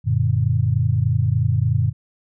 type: chord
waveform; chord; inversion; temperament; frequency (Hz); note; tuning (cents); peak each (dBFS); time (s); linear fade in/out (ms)
sine; Gb augmented; none; equal with one note detuned; 93.25 / 116.54 / 146.83; Gb2 / Bb2 / D3; +14 / 0 / 0; -21 / -18 / -22; 0.04-1.93; 50
effects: none